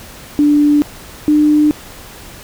sine tone pair in turn, 293.7 / 300.2 Hz, D4 / D4, 0 / +38 cents, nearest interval unison, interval 38 cents, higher second, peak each -7 dBFS, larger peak neither, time 0.39-0.82 / 1.28-1.71 s, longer neither, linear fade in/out 0 ms, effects pink hiss -35 dBFS RMS until 2.43 s

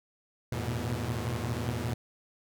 sawtooth tone cluster, 82.5 / 107.3 / 119.3 / 124.4 Hz, E2 / A2 / A#2 / B2, +2 / -43 / +41 / +13 cents, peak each -34 / -32 / -31 / -33 dBFS, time 0.52-1.94 s, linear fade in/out 5 ms, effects none

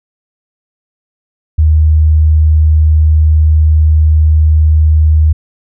sine tone, 77.6 Hz, D#2, 4 cents flat, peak -4 dBFS, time 1.58-5.33 s, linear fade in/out 10 ms, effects none

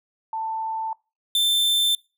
sine / 45% pulse tone pair in turn, 888 / 3552 Hz, A5 / A7, +16 / +16 cents, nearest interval 2 octaves, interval 2400 cents, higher second, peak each -25 / -18 dBFS, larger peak second, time 0.33-0.93 / 1.35-1.95 s, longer neither, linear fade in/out 2 ms, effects noise-tail reverb RT60 0.3 s tail -24 dB re dry

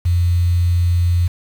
sine tone with quantisation, 87.31 Hz, F2, in tune, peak -12 dBFS, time 0.05-1.28 s, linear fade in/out 10 ms, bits 6, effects none

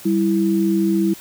sine tone pair together, 195.72 / 329.6 Hz, G3 / E4, -2 / 0 cents, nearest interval major sixth, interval 902 cents, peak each -18 / -17 dBFS, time 0.05-1.14 s, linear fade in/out 10 ms, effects white hiss -40 dBFS RMS until 1.2 s

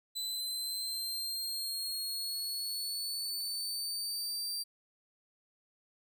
sawtooth linear sweep, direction up, 4006 to 4699 Hz, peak -32 dBFS, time 0.15-4.64 s, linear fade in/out 20 ms, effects none

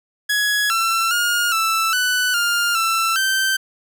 sawtooth tone with pitch steps, 1677 / 1345 / 1425 / 1324 / 1493 / 1405 / 1336 / 1553 Hz, G#6 / E6 / F6 / E6 / F#6 / F6 / E6 / G6, +16 / +34 / +34 / +7 / +15 / +10 / +23 / -17 cents, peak -13 dBFS, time 0.29-3.57 s, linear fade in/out 10 ms, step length 410 ms, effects none

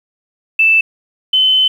sine tone pair in turn, 2644 / 3048 Hz, E7 / G7, +5 / -49 cents, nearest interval major second, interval 246 cents, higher second, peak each -7 / -8 dBFS, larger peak first, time 0.59-0.81 / 1.33-1.68 s, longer second, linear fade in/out 5 ms, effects 7-bit

